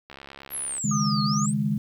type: click train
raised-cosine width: 0.3 ms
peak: -25 dBFS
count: 48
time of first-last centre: 0.1-0.781 s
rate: 69 Hz
type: exponential two-way sweep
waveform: sine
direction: down then up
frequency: 11910 to 4202 to 8950 Hz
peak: -28 dBFS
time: 0.5-1.54 s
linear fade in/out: 50 ms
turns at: 1.23 s
type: chord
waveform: sine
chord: C# suspended second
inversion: none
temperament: equal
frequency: 138.59 / 155.56 / 207.7 Hz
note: C#3 / D#3 / G#3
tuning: 0 / 0 / 0 cents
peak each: -28 / -28 / -24 dBFS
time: 0.84-1.78 s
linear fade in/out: 5 ms
type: tone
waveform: sine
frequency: 1226 Hz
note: D#6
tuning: 26 cents flat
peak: -28 dBFS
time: 0.91-1.46 s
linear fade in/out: 5 ms
effects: 9-bit